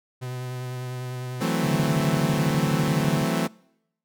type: tone with vibrato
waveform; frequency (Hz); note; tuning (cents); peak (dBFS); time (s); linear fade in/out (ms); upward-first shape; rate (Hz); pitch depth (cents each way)
45% pulse; 126; B2; +35; -30; 0.21-1.43; 20; sine; 10; 19
type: chord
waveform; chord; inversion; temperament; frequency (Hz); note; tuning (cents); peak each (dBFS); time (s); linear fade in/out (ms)
sawtooth; F# half-diminished seventh; third; equal; 164.81 / 185 / 220 / 261.6; E3 / F#3 / A3 / C4; 0 / 0 / 0 / 0; -23 / -25 / -24 / -25; 1.4-3.48; 20
type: tone with tremolo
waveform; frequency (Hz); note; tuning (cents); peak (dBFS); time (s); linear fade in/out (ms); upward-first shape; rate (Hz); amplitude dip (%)
sine; 146.83; D3; 0; -21; 1.63-3.25; 20; square; 12; 65
effects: noise-tail reverb RT60 0.8 s tail -25 dB re dry